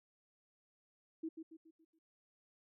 sine tone with echo, 322.6 Hz, E4, 37 cents flat, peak -38 dBFS, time 1.23-1.29 s, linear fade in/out 10 ms, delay 140 ms, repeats 5, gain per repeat -7 dB, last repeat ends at 1.99 s, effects none

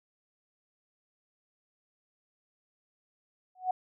sine tone with exponential growth, 740 Hz, F#5, in tune, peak -22 dBFS, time 3.55-3.71 s, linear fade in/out 5 ms, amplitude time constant 33 ms, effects none

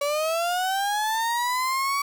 35% pulse linear sweep, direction up, 565 to 1138 Hz, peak -21 dBFS, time 0.01-2.02 s, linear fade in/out 5 ms, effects 8-bit

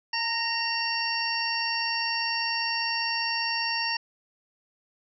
harmonic tone with a mistuned harmonic, 915 Hz, A#5, 32 cents flat, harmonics 1 / 2 / 3 / 5 / 6, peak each -32 / -32 / -32 / -32 / -32 dBFS, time 0.13-3.97 s, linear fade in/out 5 ms, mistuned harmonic 2, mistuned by +28 cents, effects none

